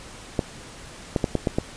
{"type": "clicks", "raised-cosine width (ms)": 2, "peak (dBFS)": -7, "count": 6, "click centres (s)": [0.392, 1.162, 1.242, 1.353, 1.472, 1.585], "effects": ["pink hiss -42 dBFS RMS until 1.76 s", "resampled to 22050 Hz"]}